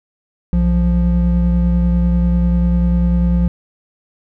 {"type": "tone pair together", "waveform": "triangle", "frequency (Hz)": [61.6, 174.67], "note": ["B1", "F3"], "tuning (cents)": [-4, 1], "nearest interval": "octave + tritone", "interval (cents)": 1805, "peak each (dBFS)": -12, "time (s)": [0.53, 3.48], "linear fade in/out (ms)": 0, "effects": []}